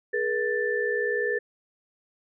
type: tone cluster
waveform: sine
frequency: 419.6 / 479.9 / 1766 Hz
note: G#4 / B4 / A6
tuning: +18 / -50 / +6 cents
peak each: -28 dBFS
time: 0.13-1.39 s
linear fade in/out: 10 ms
effects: none